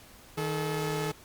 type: tone pair together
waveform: sawtooth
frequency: 156.12 / 431 Hz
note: D#3 / A4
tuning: +6 / -36 cents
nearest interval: octave + tritone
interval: 1758 cents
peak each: -28 dBFS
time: 0.37-1.12 s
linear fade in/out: 10 ms
effects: pink hiss -53 dBFS RMS until 1.24 s + Opus 48 kbps